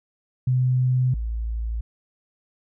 sine tone pair in turn, 127.3 / 56.28 Hz, C3 / A1, -47 / +40 cents, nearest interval octave + major second, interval 1413 cents, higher first, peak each -17 / -24 dBFS, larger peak first, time 0.47-1.14 / 1.14-1.81 s, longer neither, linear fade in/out 5 ms, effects none

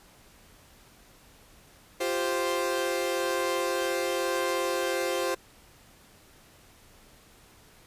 sawtooth chord, F suspended second, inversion none, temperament equal, 349.2 / 392 / 523.3 Hz, F4 / G4 / C5, 0 / 0 / 0 cents, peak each -28 / -29 / -25 dBFS, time 2-5.35 s, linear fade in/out 10 ms, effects pink hiss -56 dBFS RMS until 7.86 s + resampled to 32000 Hz

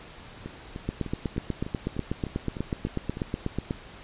two click trains, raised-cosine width 3 ms, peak -14 / -22 dBFS, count 24 / 10, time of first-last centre 0.89-3.709 / 0.46-3.171 s, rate 8.16 / 3.32 Hz, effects pink hiss -46 dBFS RMS until 4.03 s + resampled to 8000 Hz

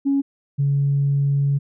sine tone pair in turn, 277.2 / 140.62 Hz, C#4 / C#3, 0 / +25 cents, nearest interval octave, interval 1175 cents, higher first, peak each -15 dBFS, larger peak neither, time 0.05-0.22 / 0.58-1.59 s, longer second, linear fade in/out 20 ms, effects tanh soft clip ceiling -11 dBFS

